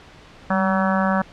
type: harmonic tone with a mistuned harmonic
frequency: 189.5 Hz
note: F#3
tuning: 42 cents sharp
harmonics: 1 / 3 / 4 / 5 / 6 / 7 / 8 / 9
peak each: -20 / -25 / -26 / -27 / -28 / -28 / -29 / -30 dBFS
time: 0.5-1.22 s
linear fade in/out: 5 ms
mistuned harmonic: 1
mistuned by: +49 cents
effects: pink hiss -45 dBFS RMS until 1.32 s + low-pass 4000 Hz 12 dB/octave